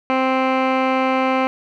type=tone with low-pass filter; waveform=15% pulse; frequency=261.6 Hz; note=C4; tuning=in tune; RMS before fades=-18 dBFS; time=0.1-1.47 s; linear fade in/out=0 ms; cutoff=2000 Hz; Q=2.2; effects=none